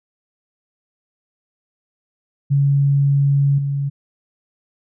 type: tone with level steps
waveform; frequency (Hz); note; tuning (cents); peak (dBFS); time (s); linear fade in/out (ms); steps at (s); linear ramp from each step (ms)
sine; 140.3; C#3; +21; -12 / -18; 2.5-3.9; 20; 3.58; 5
effects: none